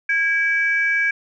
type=tone pair together; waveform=sine; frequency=1638.8 / 2303 Hz; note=G#6 / D7; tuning=-24 / -34 cents; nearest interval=tritone; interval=590 cents; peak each=-18 / -19 dBFS; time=0.09-1.11 s; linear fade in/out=5 ms; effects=tanh soft clip ceiling -8 dBFS